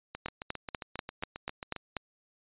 two click trains, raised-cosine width 0.3 ms, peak -22 / -17 dBFS, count 13 / 8, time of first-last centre 0.15-1.763 / 0.26-1.967 s, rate 7.44 / 4.1 Hz, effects resampled to 8000 Hz

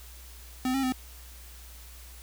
square tone with pitch steps, 256 / 269.1 / 257 Hz, C4 / C4 / C4, -38 / +49 / -31 cents, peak -26 dBFS, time 0.65-0.923 s, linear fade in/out 2 ms, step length 91 ms, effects added 60 Hz sine -46 dBFS peak until 2.22 s + white hiss -51 dBFS RMS until 2.22 s

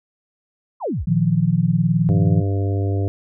sine exponential sweep, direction down, 1174.7 to 42.9 Hz, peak -20 dBFS, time 0.8-1.06 s, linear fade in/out 50 ms
sine chord, Bb suspended fourth, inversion none, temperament equal, 116.54 / 155.56 / 174.61 Hz, Bb2 / Eb3 / F3, 0 / 0 / 0 cents, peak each -22 / -18 / -18 dBFS, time 1.07-2.42 s, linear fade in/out 10 ms
harmonic tone, 98.6 Hz, G2, 11 cents sharp, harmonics 1 / 3 / 4 / 5 / 6 / 7, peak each -18 / -28 / -29 / -33 / -37 / -36 dBFS, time 2.09-3.08 s, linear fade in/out 0 ms
effects none

